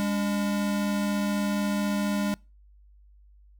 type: tone pair together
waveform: square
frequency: 203 / 287.1 Hz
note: G#3 / D4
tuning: -39 / -39 cents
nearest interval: tritone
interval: 600 cents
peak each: -26 / -34 dBFS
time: 0-2.34 s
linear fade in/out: 0 ms
effects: noise-tail reverb RT60 0.3 s tail -26 dB re dry + added 50 Hz sine -52 dBFS peak until 3.59 s